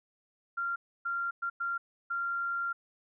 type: tone bursts at uneven times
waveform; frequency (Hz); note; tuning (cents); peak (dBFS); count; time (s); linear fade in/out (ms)
sine; 1385; F6; -15; -30; 5; 0.57-0.76 / 1.05-1.31 / 1.42-1.5 / 1.6-1.78 / 2.1-2.73; 10
effects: none